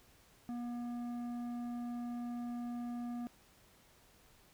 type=tone with tanh clipping; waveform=triangle; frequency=240.2 Hz; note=B3; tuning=48 cents flat; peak=-40 dBFS; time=0.49-3.27 s; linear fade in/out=0 ms; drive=14 dB; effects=pink hiss -65 dBFS RMS until 4.53 s